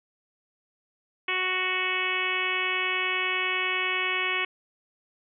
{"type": "harmonic tone", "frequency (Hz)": 370, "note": "F#4", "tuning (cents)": 0, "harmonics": [1, 2, 3, 4, 5, 6, 7, 8, 9], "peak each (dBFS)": [-36, -41, -33, -38, -33, -29, -31, -34, -41], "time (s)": [1.28, 4.45], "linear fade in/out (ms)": 5, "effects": []}